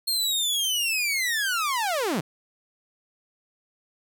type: linear sweep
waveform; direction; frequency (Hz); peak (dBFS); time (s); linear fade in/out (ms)
sawtooth; down; 4275 to 129.5; -20; 0.07-2.21; 10
effects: none